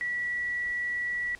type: tone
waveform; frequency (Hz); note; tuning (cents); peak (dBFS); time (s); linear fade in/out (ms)
sine; 1944; B6; -28; -28; 0.01-1.35; 0
effects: pink hiss -53 dBFS RMS until 1.39 s + low-pass 9000 Hz 12 dB/octave